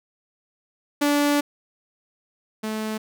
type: tone pair in turn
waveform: sawtooth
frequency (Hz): 289.9 / 217.2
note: D4 / A3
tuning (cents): -22 / -22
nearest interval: perfect fourth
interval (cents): 500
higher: first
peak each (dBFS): -14 / -22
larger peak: first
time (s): 1.01-1.41 / 2.63-2.98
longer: first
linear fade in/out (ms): 10
effects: none